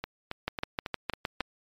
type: two click trains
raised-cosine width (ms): 0.3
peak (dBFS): -17 / -13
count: 6 / 7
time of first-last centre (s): 0.04-1.41 / 0.48-1.406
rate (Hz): 3.65 / 6.48
effects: MP3 96 kbps